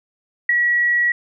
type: tone with ADSR envelope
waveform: sine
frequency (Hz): 1924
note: B6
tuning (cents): -46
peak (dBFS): -10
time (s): 0.49-1.12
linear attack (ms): 5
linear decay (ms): 10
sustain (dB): -4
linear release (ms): 3
effects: none